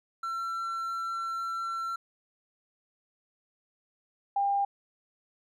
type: tone pair in turn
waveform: triangle / sine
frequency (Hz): 1351 / 799.8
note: E6 / G5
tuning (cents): +42 / +35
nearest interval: major sixth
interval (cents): 907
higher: first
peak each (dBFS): -29 / -24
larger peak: second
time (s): 0.23-1.96 / 4.36-4.65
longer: first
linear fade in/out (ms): 5
effects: none